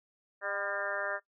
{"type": "harmonic tone with a mistuned harmonic", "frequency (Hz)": 200.9, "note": "G3", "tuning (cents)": 43, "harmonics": [2, 3, 4, 5, 6, 7, 8, 9], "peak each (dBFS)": [-47, -37, -45, -45, -42, -40, -38, -40], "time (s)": [0.41, 1.2], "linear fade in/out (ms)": 50, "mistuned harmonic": 4, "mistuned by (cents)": -53, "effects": ["noise-tail reverb RT60 0.1 s tail -17 dB re dry"]}